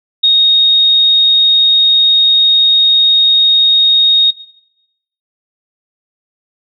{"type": "tone", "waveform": "sine", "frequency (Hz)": 3729, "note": "A#7", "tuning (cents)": 0, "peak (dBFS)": -5, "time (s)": [0.23, 4.31], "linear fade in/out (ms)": 10, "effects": ["noise-tail reverb RT60 0.9 s tail -19 dB re dry"]}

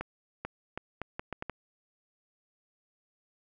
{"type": "accelerating click train", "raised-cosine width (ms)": 0.5, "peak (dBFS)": -20, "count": 8, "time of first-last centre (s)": [0.01, 1.497], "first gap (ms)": 440, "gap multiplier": 0.74, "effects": []}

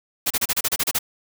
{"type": "noise bursts", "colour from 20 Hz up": "white", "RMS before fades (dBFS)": -21, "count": 10, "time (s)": [0.26, 0.989], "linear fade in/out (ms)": 10, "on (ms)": 45, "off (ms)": 31, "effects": []}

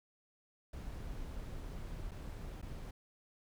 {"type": "noise with dropouts", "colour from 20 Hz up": "brown", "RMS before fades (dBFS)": -44, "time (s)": [0.73, 2.91], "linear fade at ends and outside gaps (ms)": 5, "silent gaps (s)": [[2.111, 2.115], [2.616, 2.625]], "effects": []}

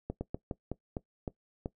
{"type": "slowing click train", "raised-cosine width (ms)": 2, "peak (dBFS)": -21, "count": 8, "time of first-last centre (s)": [0.1, 1.659], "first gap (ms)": 110, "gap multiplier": 1.23, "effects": ["noise-tail reverb RT60 0.1 s tail -19 dB re dry"]}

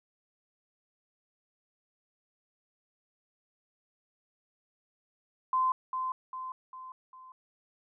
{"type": "tone with echo", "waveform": "sine", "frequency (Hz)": 1033, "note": "C6", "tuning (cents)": -22, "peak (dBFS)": -24, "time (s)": [5.53, 5.72], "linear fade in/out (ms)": 2, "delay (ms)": 400, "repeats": 4, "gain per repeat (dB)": -6, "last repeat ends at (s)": 7.32, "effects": []}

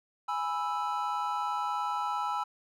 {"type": "chord", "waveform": "triangle", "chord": "E major", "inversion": "first", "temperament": "equal", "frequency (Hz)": [830.6, 987.8, 1318.5], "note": ["G#5", "B5", "E6"], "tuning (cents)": [0, 0, 0], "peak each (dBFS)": -32, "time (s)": [0.28, 2.44], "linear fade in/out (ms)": 10, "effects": []}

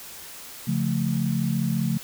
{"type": "chord", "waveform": "sine", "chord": "Db augmented", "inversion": "none", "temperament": "equal with one note detuned", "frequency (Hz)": [139.88, 174.61, 220], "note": ["Db3", "F3", "A3"], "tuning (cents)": [16, 0, 0], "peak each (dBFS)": -26, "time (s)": [0.67, 1.98], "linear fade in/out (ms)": 10, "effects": ["white hiss -41 dBFS RMS until 2.03 s"]}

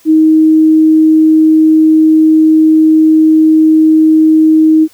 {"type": "tone", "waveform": "sine", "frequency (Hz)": 314.8, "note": "D#4", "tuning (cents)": 20, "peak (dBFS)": -3, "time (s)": [0.05, 4.88], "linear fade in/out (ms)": 50, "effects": ["white hiss -45 dBFS RMS until 4.93 s"]}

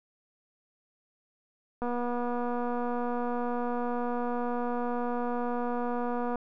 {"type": "click train", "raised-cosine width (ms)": 1, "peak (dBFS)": -20, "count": 1099, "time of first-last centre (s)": [1.82, 6.357], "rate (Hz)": 242, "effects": []}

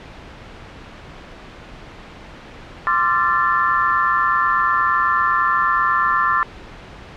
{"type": "chord", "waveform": "sine", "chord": "D minor seventh", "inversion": "third", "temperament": "equal with one note detuned", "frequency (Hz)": [1046.5, 1174.7, 1361.1, 1760], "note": ["C6", "D6", "F6", "A6"], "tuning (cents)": [0, 0, -45, 0], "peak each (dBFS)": -20, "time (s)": [2.87, 6.43], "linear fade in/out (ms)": 0, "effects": ["pink hiss -38 dBFS RMS until 7.16 s", "low-pass 3000 Hz 12 dB/octave"]}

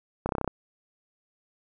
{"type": "clicks", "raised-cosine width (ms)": 1, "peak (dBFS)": -13, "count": 8, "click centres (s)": [0.26, 0.291, 0.322, 0.352, 0.383, 0.413, 0.445, 0.477], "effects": []}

